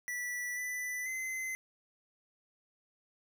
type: tone with pitch steps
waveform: square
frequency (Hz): 1960 / 1988 / 2053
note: B6 / B6 / C7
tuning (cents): -14 / +11 / -33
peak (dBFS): -36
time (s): 0.08-1.55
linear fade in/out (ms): 0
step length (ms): 490
effects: none